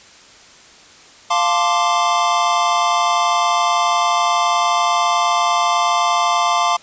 square chord, D minor seventh, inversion first, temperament equal, 698.5 / 880 / 1046.5 / 1174.7 Hz, F5 / A5 / C6 / D6, 0 / 0 / 0 / 0 cents, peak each -20 / -22 / -20 / -20 dBFS, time 1.3-6.77 s, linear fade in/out 10 ms, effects white hiss -44 dBFS RMS until 6.82 s + resampled to 16000 Hz

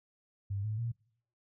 sine tone with pitch steps, 99.5 / 107.88 / 116.97 Hz, G2 / A2 / A#2, +26 / -34 / +6 cents, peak -32 dBFS, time 0.5-0.92 s, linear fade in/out 10 ms, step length 140 ms, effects noise-tail reverb RT60 0.6 s tail -24 dB re dry

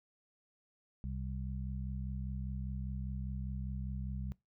harmonic tone, 65 Hz, C2, 11 cents flat, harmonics 1 / 2 / 3, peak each -39 / -42 / -45 dBFS, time 1.04-4.32 s, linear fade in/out 0 ms, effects noise-tail reverb RT60 0.2 s tail -22 dB re dry

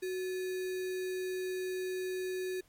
sine tone with sample-and-hold, 370 Hz, F#4, in tune, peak -33 dBFS, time 0.02-2.61 s, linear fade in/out 10 ms, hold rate 2100 Hz, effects pink hiss -67 dBFS RMS until 2.68 s + MP3 64 kbps

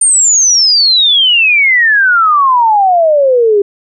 sine exponential sweep, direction down, 9030 to 394.6 Hz, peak -5 dBFS, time 0.01-3.62 s, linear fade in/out 5 ms, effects none

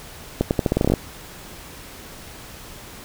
accelerating click train, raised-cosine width 2 ms, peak -4 dBFS, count 12, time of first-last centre 0.41-0.938 s, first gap 99 ms, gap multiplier 0.84, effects pink hiss -40 dBFS RMS until 3.04 s

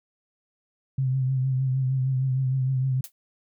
sine tone with vibrato, 131.2 Hz, C3, 5 cents sharp, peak -21 dBFS, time 0.98-3.01 s, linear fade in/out 5 ms, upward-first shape triangle, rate 6.5 Hz, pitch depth 48 cents each way
blue noise with exponential decay, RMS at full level -32 dBFS, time 3.04-3.12 s, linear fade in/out 1 ms, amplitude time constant 16 ms
effects none

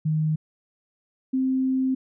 sine tone pair in turn, 155.56 / 261.6 Hz, D#3 / C4, 0 / 0 cents, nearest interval major sixth, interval 900 cents, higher second, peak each -20 dBFS, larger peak neither, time 0.05-0.36 / 1.33-1.95 s, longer second, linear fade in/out 10 ms, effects none

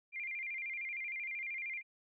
sine tone with vibrato, 2238 Hz, C#7, 16 cents sharp, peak -38 dBFS, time 0.12-1.83 s, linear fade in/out 50 ms, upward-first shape square, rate 13 Hz, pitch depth 110 cents each way, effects none

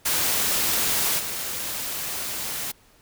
white noise with level steps, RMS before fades -23 / -30 dBFS, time 0.05-2.72 s, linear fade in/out 10 ms, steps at 1.18 s, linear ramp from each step 20 ms, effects pink hiss -57 dBFS RMS until 3.01 s

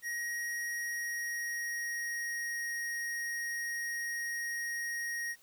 square tone with pitch glide, 1889 to 1876 Hz, A#6 to A#6, +22 to +11 cents, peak -35 dBFS, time 0.02-5.36 s, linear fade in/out 50 ms, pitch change -11 cents, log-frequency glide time 0.76-2.74 s, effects white hiss -63 dBFS RMS until 5.42 s

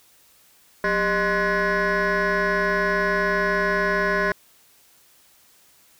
sine tone with frequency modulation, 1046.5 Hz, C6, in tune, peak -16 dBFS, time 0.84-4.32 s, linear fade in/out 2 ms, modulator 216 Hz, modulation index 3.8, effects tanh soft clip ceiling -18 dBFS + white hiss -56 dBFS RMS until 5.99 s

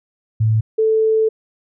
sine tone pair in turn, 110 / 440 Hz, A2 / A4, 0 / 0 cents, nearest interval 2 octaves, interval 2400 cents, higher second, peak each -12 / -12 dBFS, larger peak neither, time 0.4-0.61 / 0.78-1.29 s, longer second, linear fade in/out 10 ms, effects none

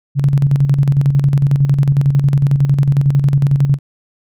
sine tone with tremolo, 139.9 Hz, C#3, 16 cents sharp, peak -7 dBFS, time 0.15-3.79 s, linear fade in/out 50 ms, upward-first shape square, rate 11 Hz, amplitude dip 55%, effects none

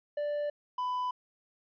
triangle tone pair in turn, 587.3 / 998 Hz, D5 / B5, 0 / +18 cents, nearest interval major sixth, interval 918 cents, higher second, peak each -28 dBFS, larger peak neither, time 0.17-0.5 / 0.78-1.11 s, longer neither, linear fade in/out 5 ms, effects resampled to 11025 Hz

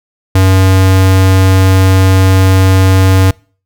square tone, 94.7 Hz, F#2, 41 cents sharp, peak -5 dBFS, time 0.35-3.31 s, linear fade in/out 5 ms, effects noise-tail reverb RT60 0.4 s tail -25 dB re dry

